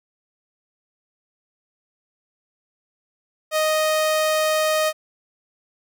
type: tone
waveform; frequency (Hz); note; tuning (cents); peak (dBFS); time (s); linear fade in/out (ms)
sawtooth; 622.3; D#5; 0; -14; 3.51-4.93; 50
effects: none